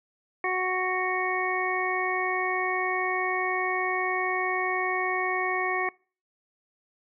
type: harmonic tone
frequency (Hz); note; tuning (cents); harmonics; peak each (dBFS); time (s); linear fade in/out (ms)
369.6; F#4; -2; 1 / 2 / 3 / 5 / 6; -31 / -31 / -31 / -31 / -31; 0.44-5.89; 2
effects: noise-tail reverb RT60 0.4 s tail -25 dB re dry